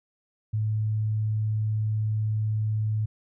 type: tone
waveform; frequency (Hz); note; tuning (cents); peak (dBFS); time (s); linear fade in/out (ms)
sine; 108; A2; -32; -23; 0.53-3.06; 10
effects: none